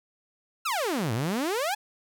sawtooth exponential two-way sweep, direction down then up, 1410 to 104.9 to 869 Hz, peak -22 dBFS, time 0.65-1.75 s, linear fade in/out 10 ms, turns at 1.13 s, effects none

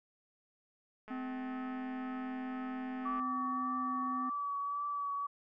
click train, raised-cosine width 0.5 ms, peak -36 dBFS, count 454, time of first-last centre 1.08-3.197 s, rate 214 Hz
harmonic tone, 256.4 Hz, C4, 35 cents flat, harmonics 1 / 3 / 5 / 7, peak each -38 / -48 / -52 / -55 dBFS, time 1.1-4.3 s, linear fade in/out 10 ms
sine tone with vibrato, 1145 Hz, D6, 44 cents flat, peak -34 dBFS, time 3.05-5.27 s, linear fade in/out 10 ms, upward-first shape triangle, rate 1.8 Hz, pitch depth 26 cents each way
effects none

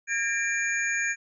sine tone cluster, 1622 / 1814 / 2368 / 6680 Hz, G#6 / A#6 / D7 / G#8, -41 / -48 / +14 / +9 cents, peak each -29 / -31 / -29 / -33 dBFS, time 0.07-1.16 s, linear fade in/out 50 ms, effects none

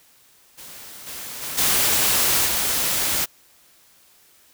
white noise with level steps, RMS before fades -40 / -34 / -30 / -19 / -22 dBFS, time 0.57-3.26 s, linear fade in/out 20 ms, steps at 1.06 / 1.41 / 1.57 / 2.45 s, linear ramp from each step 20 ms, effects white hiss -55 dBFS RMS until 4.53 s

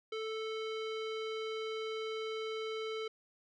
square tone with low-pass filter, 440 Hz, A4, in tune, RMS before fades -39 dBFS, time 0.12-3.08 s, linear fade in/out 5 ms, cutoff 3500 Hz, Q 2, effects none

